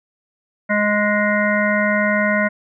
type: harmonic tone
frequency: 208.3 Hz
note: G#3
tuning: 5 cents sharp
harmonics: 1 / 3 / 5 / 7 / 9 / 10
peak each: -20 / -20 / -26 / -22 / -22 / -25 dBFS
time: 0.69-2.49 s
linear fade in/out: 20 ms
effects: none